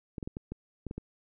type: clicks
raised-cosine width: 3 ms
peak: -24 dBFS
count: 8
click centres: 0.182 / 0.228 / 0.275 / 0.369 / 0.52 / 0.867 / 0.911 / 0.98 s
effects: none